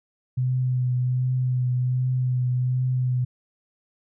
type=tone with vibrato; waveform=sine; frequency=126.5 Hz; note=B2; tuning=42 cents sharp; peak=-20 dBFS; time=0.37-3.25 s; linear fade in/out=10 ms; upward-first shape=triangle; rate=1.3 Hz; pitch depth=23 cents each way; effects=none